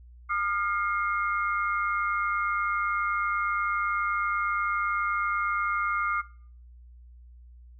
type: tone cluster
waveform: sine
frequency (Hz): 1208 / 1400 / 2137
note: D6 / F6 / C7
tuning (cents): +48 / +4 / +36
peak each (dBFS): -27 / -31 / -32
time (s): 0.29-6.22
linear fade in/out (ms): 20
effects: noise-tail reverb RT60 0.5 s tail -19 dB re dry + added 60 Hz sine -47 dBFS peak until 7.79 s